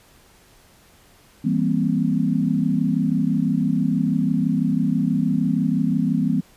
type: chord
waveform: sine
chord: C dominant seventh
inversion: first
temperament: just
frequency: 163.52 / 196.22 / 235.5 / 261.6 Hz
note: E3 / G3 / Bb3 / C4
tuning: -14 / +2 / +18 / 0 cents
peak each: -23 dBFS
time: 1.44-6.41 s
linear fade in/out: 10 ms
effects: pink hiss -53 dBFS RMS until 6.56 s + resampled to 32000 Hz